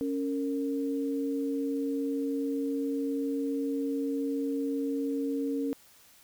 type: tone pair together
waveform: sine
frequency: 277.5 / 460.2 Hz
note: C#4 / A#4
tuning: +2 / -22 cents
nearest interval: major sixth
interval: 876 cents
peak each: -29 / -34 dBFS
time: 0.01-5.73 s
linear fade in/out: 0 ms
effects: white hiss -58 dBFS RMS until 6.23 s